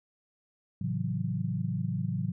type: chord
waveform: sine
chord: F# minor seventh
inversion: first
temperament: equal with one note detuned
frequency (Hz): 110 / 135.04 / 164.81 / 185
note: A2 / C#3 / E3 / F#3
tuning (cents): 0 / -45 / 0 / 0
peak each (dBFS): -34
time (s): 0.81-2.32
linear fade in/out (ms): 5
effects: none